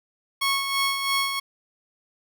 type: tone with tremolo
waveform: 15% pulse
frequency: 1100 Hz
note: C#6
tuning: 14 cents flat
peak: -14 dBFS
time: 0.41-1.4 s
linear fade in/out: 10 ms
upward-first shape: sine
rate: 3 Hz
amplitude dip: 50%
effects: none